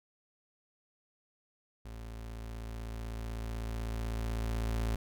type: tone with level ramp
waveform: 35% pulse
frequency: 56 Hz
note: A1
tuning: 31 cents sharp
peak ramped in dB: -41 to -28 dBFS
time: 1.85-4.96 s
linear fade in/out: 5 ms
effects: none